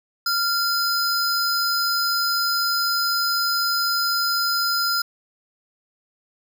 square tone pair together, 1384 / 5024 Hz, F6 / D#8, -16 / +16 cents, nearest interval octave + minor seventh, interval 2232 cents, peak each -23 dBFS, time 0.26-5.02 s, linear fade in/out 5 ms, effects none

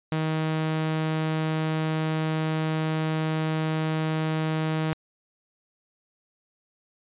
sawtooth tone, 157.7 Hz, D#3, 24 cents sharp, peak -20 dBFS, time 0.12-4.93 s, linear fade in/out 0 ms, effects resampled to 8000 Hz

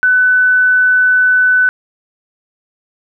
sine tone, 1500 Hz, F#6, 23 cents sharp, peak -7 dBFS, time 0.03-1.69 s, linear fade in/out 0 ms, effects none

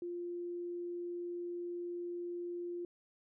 sine tone, 349.2 Hz, F4, in tune, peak -38 dBFS, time 0.02-2.85 s, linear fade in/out 2 ms, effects none

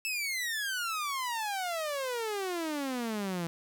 sawtooth exponential sweep, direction down, 2655 to 164.81 Hz, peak -28 dBFS, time 0.05-3.47 s, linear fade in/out 0 ms, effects none

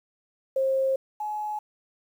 sine tone pair in turn, 533 / 846.1 Hz, C5 / G#5, +32 / +32 cents, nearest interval minor sixth, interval 800 cents, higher second, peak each -21 / -28 dBFS, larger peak first, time 0.56-0.96 / 1.2-1.59 s, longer first, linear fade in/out 5 ms, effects 9-bit

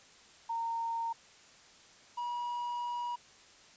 sine / triangle tone pair in turn, 920 / 963.5 Hz, A#5 / B5, -23 / -43 cents, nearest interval minor second, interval 80 cents, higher second, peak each -32 / -32 dBFS, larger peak neither, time 0.49-1.13 / 2.17-3.16 s, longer second, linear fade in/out 10 ms, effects white hiss -58 dBFS RMS until 3.76 s + resampled to 16000 Hz

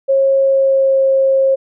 sine tone with pitch glide, 542 to 537 Hz, C#5 to C5, -39 to +45 cents, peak -9 dBFS, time 0.08-1.56 s, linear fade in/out 20 ms, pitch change -16 cents, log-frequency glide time 0.42-1.01 s, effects none

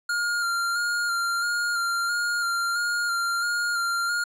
square tone with vibrato, 1404 Hz, F6, 9 cents sharp, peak -24 dBFS, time 0.09-4.24 s, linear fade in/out 5 ms, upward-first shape square, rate 1.5 Hz, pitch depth 21 cents each way, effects low-pass 11000 Hz 12 dB/octave

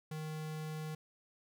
square tone, 155.56 Hz, D#3, in tune, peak -40 dBFS, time 0.11-0.95 s, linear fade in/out 5 ms, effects none

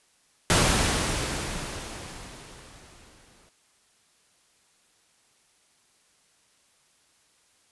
pink noise with exponential decay, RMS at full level -19 dBFS, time 0.5-3.49 s, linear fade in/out 0 ms, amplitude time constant 650 ms, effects white hiss -64 dBFS RMS until 7.71 s + resampled to 24000 Hz

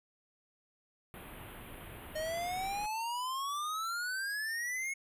pink band-stop noise, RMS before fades -48 dBFS, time 1.14-2.86 s, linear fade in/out 0 ms, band 3300 to 10000 Hz, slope 48 dB/octave
square exponential sweep, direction up, 613 to 2195 Hz, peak -35 dBFS, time 2.15-4.94 s, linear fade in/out 10 ms
effects resampled to 32000 Hz

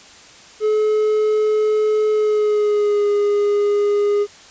triangle tone with pitch glide, 428.4 to 410.9 Hz, A4 to G#4, -46 to -18 cents, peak -12 dBFS, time 0.6-4.27 s, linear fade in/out 50 ms, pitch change -72 cents, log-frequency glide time 2.11-3.08 s, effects white hiss -43 dBFS RMS until 4.5 s + resampled to 16000 Hz

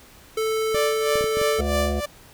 square tone, 440 Hz, A4, in tune, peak -22 dBFS, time 0.37-1.61 s, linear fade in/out 5 ms
sawtooth tone with tremolo, 587.3 Hz, D5, in tune, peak -17 dBFS, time 0.74-2.06 s, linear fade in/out 10 ms, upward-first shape sine, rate 3.1 Hz, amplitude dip 80%
clicks, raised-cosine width 3 ms, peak -20 dBFS, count 6, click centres 0.746 / 1.156 / 1.21 / 1.242 / 1.371 / 1.415 s
harmonic tone, 71.9 Hz, D2, 36 cents flat, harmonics 1 / 3 / 5 / 7 / 9 / 10, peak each -24 / -29 / -31 / -32 / -34 / -34 dBFS, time 1.58-2.01 s, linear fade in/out 20 ms
effects pink hiss -49 dBFS RMS until 2.33 s

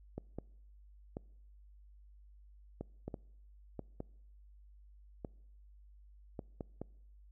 clicks, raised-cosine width 2 ms, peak -27 dBFS, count 12, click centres 0.18 / 0.386 / 1.169 / 2.81 / 3.08 / 3.142 / 3.793 / 4.004 / 5.248 / 6.392 / 6.608 / 6.816 s, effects noise-tail reverb RT60 0.8 s tail -25 dB re dry + added 50 Hz sine -56 dBFS peak until 7.31 s

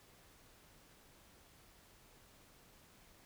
silence, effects pink hiss -64 dBFS RMS until 3.25 s

